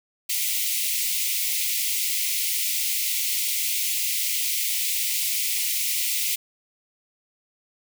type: high-pass noise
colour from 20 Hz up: white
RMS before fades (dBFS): -25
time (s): 0.29-6.36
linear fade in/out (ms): 10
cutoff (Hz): 2000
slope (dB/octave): 96
effects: none